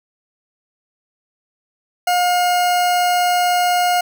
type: tone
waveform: 40% pulse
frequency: 714 Hz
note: F5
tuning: 38 cents sharp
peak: -13 dBFS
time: 2.07-4.01 s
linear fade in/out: 5 ms
effects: none